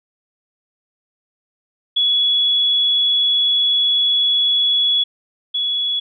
sine tone pair in turn, 3382 / 3382 Hz, G#7 / G#7, +31 / +31 cents, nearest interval unison, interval 0 cents, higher neither, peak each -13 / -17 dBFS, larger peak first, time 1.96-5.04 / 5.54-6 s, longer first, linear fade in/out 10 ms, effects none

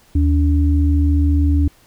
sine tone pair together, 77.2 / 286.5 Hz, D#2 / D4, -13 / -43 cents, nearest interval octave + major seventh, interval 2270 cents, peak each -12 / -19 dBFS, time 0.15-1.68 s, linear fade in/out 5 ms, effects pink hiss -52 dBFS RMS until 1.86 s

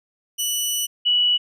15% pulse / sine tone pair in turn, 2960 / 2943 Hz, F#7 / F#7, 0 / -10 cents, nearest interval unison, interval 10 cents, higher first, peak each -14 / -15 dBFS, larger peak first, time 0.38-0.87 / 1.05-1.38 s, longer first, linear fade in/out 20 ms, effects none

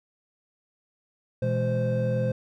triangle tone cluster, 121.8 / 164.8 / 208.5 / 519 Hz, B2 / E3 / G#3 / C5, -24 / 0 / +7 / -14 cents, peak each -24 / -32 / -30 / -25 dBFS, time 1.42-2.32 s, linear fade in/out 5 ms, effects none

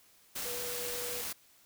sine tone in noise, 486.5 Hz, B4, 26 cents flat, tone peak -41 dBFS, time 0.45-1.22 s, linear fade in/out 10 ms, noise white, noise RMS -38 dBFS, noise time 0.35-1.33 s, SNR -6 dB, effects white hiss -63 dBFS RMS until 1.65 s

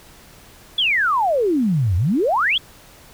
sine exponential two-way sweep, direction down then up, 3504 to 82.41 to 3504 Hz, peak -15 dBFS, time 0.78-2.58 s, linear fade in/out 5 ms, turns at 1.96 s, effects pink hiss -46 dBFS RMS until 3.13 s

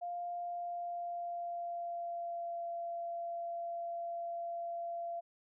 sine tone with pitch glide, 700 to 684.4 Hz, F5 to F5, +4 to -35 cents, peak -37 dBFS, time 0.01-5.21 s, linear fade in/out 20 ms, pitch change -39 cents, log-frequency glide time 0.32-2.67 s, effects none

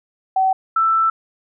sine tone pair in turn, 761 / 1327.2 Hz, F#5 / E6, +48 / +11 cents, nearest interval minor seventh, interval 963 cents, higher second, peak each -13 dBFS, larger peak neither, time 0.36-0.53 / 0.76-1.1 s, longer second, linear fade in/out 5 ms, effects none

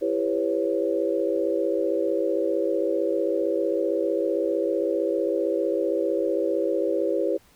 sine chord, C# half-diminished seventh, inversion first, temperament just, 332.6 / 399.1 / 498.9 / 554.4 Hz, E4 / G4 / B4 / C#5, +16 / +31 / +17 / 0 cents, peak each -27 dBFS, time 0.01-7.38 s, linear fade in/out 20 ms, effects pink hiss -58 dBFS RMS until 7.55 s

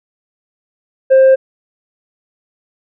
sine tone with tanh clipping, 529 Hz, C5, 19 cents sharp, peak -5 dBFS, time 1.1-1.36 s, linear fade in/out 20 ms, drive 2 dB, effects none

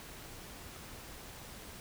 silence, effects pink hiss -49 dBFS RMS until 1.8 s

